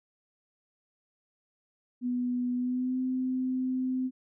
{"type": "tone with pitch glide", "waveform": "sine", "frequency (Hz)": [246.9, 257.1], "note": ["B3", "C4"], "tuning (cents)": [0, -30], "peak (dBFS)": -27, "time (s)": [2.01, 4.11], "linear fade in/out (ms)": 50, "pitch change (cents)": 70, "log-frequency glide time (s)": [2.55, 2.99], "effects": []}